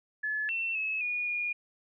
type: tone with pitch steps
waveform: sine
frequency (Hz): 1718 / 2695 / 2586 / 2449 / 2434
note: A6 / E7 / E7 / D#7 / D#7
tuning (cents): -42 / +38 / -34 / -28 / -39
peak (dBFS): -29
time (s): 0.23-1.53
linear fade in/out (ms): 10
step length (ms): 260
effects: none